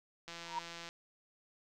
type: click train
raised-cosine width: 0.2 ms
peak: -29 dBFS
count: 104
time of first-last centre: 0.28-0.889 s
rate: 169 Hz
type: tone with exponential growth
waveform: sine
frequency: 945 Hz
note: A#5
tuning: 23 cents sharp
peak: -31 dBFS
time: 0.41-0.59 s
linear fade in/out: 5 ms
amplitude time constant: 37 ms
effects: none

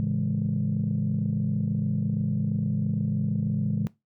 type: chord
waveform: sine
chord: A major seventh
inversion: none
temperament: equal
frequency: 110 / 138.59 / 164.81 / 207.7 Hz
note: A2 / C#3 / E3 / G#3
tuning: 0 / 0 / 0 / 0 cents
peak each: -29 / -28 / -29 / -27 dBFS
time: 0-3.87 s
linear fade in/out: 0 ms
effects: noise-tail reverb RT60 0.2 s tail -20 dB re dry + tanh soft clip ceiling -17 dBFS

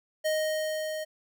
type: tone with level ramp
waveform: square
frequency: 622.3 Hz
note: D#5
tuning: in tune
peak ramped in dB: -25 to -33 dBFS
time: 0.24-1.05 s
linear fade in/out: 20 ms
effects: none

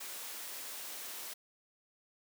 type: high-pass noise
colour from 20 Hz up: white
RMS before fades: -44 dBFS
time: 0-1.34 s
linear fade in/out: 10 ms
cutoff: 320 Hz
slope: 12 dB/octave
effects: none

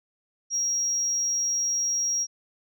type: tone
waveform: sine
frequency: 5640 Hz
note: F8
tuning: 16 cents sharp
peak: -22 dBFS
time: 0.5-2.27 s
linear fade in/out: 50 ms
effects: tanh soft clip ceiling -19 dBFS

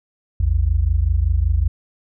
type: tone pair together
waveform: sine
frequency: 57.13 / 82.4 Hz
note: A#1 / E2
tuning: -34 / 0 cents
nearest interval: tritone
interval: 634 cents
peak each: -17 dBFS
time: 0.4-1.68 s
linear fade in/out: 5 ms
effects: none

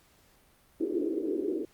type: band-pass noise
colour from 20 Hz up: white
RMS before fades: -31 dBFS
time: 0.8-1.65 s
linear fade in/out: 5 ms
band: 300 to 400 Hz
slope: 48 dB/octave
effects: pink hiss -63 dBFS RMS until 1.73 s + Opus 48 kbps

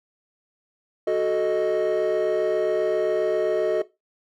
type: chord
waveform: triangle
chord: D# diminished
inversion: first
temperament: equal with one note detuned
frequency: 370 / 437.5 / 622.3 Hz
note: F#4 / A4 / D#5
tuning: 0 / -10 / 0 cents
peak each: -21 dBFS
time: 1.07-3.82 s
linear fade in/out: 5 ms
effects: noise-tail reverb RT60 0.2 s tail -17 dB re dry + tanh soft clip ceiling -13 dBFS

